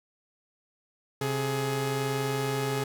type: tone pair together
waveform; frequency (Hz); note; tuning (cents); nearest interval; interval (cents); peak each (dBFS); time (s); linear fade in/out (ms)
sawtooth; 133.08 / 420.3; C3 / G#4; +30 / +21; octave + minor sixth; 1991; -26; 1.21-2.84; 5
effects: none